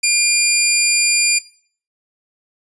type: tone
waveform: 15% pulse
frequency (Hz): 2400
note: D7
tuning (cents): +37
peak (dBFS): -6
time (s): 0.03-1.39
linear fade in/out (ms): 10
effects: noise-tail reverb RT60 0.5 s tail -19 dB re dry + resampled to 22050 Hz